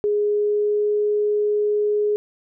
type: tone with pitch glide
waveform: sine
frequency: 415.3 to 417.7 Hz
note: G#4 to G#4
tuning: 0 to +10 cents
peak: -17 dBFS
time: 0.04-2.16 s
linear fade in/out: 0 ms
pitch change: +10 cents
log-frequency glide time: 0.26-0.92 s
effects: none